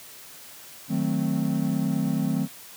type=chord; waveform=triangle; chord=D# diminished seventh; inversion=none; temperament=equal; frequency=155.56 / 185 / 220 / 261.6 Hz; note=D#3 / F#3 / A3 / C4; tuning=0 / 0 / 0 / 0 cents; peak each=-26 dBFS; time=0.88-2.48 s; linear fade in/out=50 ms; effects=white hiss -45 dBFS RMS until 2.76 s + high-pass 80 Hz 12 dB/octave